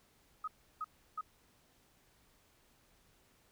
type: tone bursts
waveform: sine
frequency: 1261 Hz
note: D#6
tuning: 23 cents sharp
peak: -36 dBFS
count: 3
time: 0.44-1.211 s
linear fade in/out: 5 ms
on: 37 ms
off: 330 ms
effects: pink hiss -69 dBFS RMS until 3.51 s